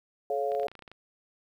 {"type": "chord", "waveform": "sine", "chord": "A augmented", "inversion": "none", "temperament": "equal with one note detuned", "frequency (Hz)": [429.7, 554.4, 698.5], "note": ["A4", "C#5", "E#5"], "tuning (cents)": [-41, 0, 0], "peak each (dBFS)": -31, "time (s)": [0.3, 0.67], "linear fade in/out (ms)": 2}
{"type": "clicks", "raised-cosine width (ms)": 0.3, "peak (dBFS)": -31, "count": 11, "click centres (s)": [0.519, 0.55, 0.598, 0.632, 0.683, 0.716, 0.753, 0.792, 0.823, 0.878, 0.916]}
{"effects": ["10-bit"]}